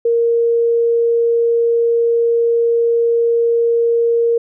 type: tone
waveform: sine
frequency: 466.2 Hz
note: A#4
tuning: in tune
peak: -11 dBFS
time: 0.05-4.38 s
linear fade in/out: 5 ms
effects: none